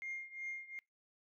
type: tone with tremolo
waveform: sine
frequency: 2121 Hz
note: C7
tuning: 23 cents sharp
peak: -37 dBFS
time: 0.02-0.79 s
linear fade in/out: 0 ms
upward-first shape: triangle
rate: 2.7 Hz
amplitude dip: 90%
effects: noise-tail reverb RT60 0.2 s tail -26 dB re dry + tanh soft clip ceiling -36 dBFS